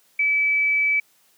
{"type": "tone", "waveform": "sine", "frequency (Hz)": 2300, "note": "D7", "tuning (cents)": -37, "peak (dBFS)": -17, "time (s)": [0.19, 1], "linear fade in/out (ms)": 5, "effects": ["white hiss -60 dBFS RMS until 1.37 s", "high-pass 150 Hz 12 dB/octave"]}